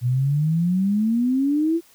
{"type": "exponential sweep", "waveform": "sine", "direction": "up", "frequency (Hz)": [119.4, 341.9], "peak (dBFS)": -17, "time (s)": [0.01, 1.81], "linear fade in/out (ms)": 50, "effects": ["white hiss -54 dBFS RMS until 1.94 s"]}